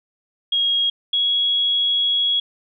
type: tone pair in turn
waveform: sine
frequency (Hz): 3281 / 3331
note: G#7 / G#7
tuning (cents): -22 / +4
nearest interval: unison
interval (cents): 26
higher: second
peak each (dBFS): -16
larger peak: neither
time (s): 0.52-0.9 / 1.13-2.4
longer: second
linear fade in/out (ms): 5
effects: none